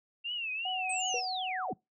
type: tone with vibrato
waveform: sine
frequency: 2722 Hz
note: F7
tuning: 45 cents flat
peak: -33 dBFS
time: 0.24-1.21 s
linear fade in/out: 20 ms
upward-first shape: triangle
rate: 2.7 Hz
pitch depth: 160 cents each way
type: tone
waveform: sine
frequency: 745 Hz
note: F#5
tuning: 12 cents sharp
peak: -34 dBFS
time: 0.65-1.73 s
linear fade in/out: 5 ms
type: linear sweep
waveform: sine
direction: down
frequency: 8410 to 88.4 Hz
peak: -35 dBFS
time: 0.89-1.74 s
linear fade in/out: 10 ms
type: tone with exponential decay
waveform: sine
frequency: 485.1 Hz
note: B4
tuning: 31 cents flat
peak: -30 dBFS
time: 1.14-1.29 s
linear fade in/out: 2 ms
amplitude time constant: 32 ms
effects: noise-tail reverb RT60 0.2 s tail -24 dB re dry